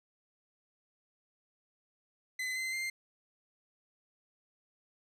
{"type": "tone with pitch steps", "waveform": "40% pulse", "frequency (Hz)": [2028, 2062, 2097], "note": ["B6", "C7", "C7"], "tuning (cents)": [45, -26, 3], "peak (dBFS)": -33, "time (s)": [2.39, 2.9], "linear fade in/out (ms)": 5, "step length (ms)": 170, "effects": ["low-pass 11000 Hz 12 dB/octave"]}